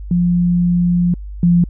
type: tone pair in turn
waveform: sine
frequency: 175.5 / 173.58 Hz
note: F3 / F3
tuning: +9 / -10 cents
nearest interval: unison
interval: 19 cents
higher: first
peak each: -11 / -8 dBFS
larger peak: second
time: 0.11-1.14 / 1.43-1.64 s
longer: first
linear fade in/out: 2 ms
effects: added 50 Hz sine -26 dBFS peak until 1.69 s